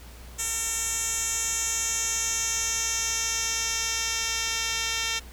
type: tone with band-pass filter sweep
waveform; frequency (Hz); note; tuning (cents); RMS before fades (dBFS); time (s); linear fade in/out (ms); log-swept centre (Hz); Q
10% pulse; 453.7; A#4; -47; -28; 0.38-5.2; 20; 8100 to 4600; 2.8
effects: added 60 Hz sine -43 dBFS peak until 5.32 s + pink hiss -49 dBFS RMS until 5.32 s